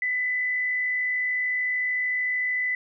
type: tone with frequency modulation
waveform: sine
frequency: 2000 Hz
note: B6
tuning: 21 cents sharp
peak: -23 dBFS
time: 0.02-2.75 s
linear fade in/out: 2 ms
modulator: 53.4 Hz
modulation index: 0.39
effects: none